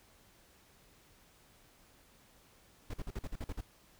brown noise bursts, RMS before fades -38 dBFS, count 9, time 2.9-3.61 s, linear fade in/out 5 ms, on 38 ms, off 46 ms, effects pink hiss -64 dBFS RMS until 3.99 s

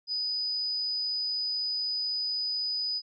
sine tone, 4978 Hz, D#8, in tune, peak -28 dBFS, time 0.07-3.02 s, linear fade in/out 50 ms, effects none

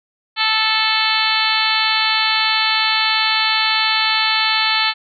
harmonic tone with a mistuned harmonic, 438.5 Hz, A4, 6 cents flat, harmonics 2 / 3 / 4 / 5 / 6 / 7 / 8 / 9 / 10, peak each -23 / -23 / -23 / -23 / -23 / -23 / -23 / -23 / -23 dBFS, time 0.36-4.94 s, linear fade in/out 50 ms, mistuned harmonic 9, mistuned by +29 cents, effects none

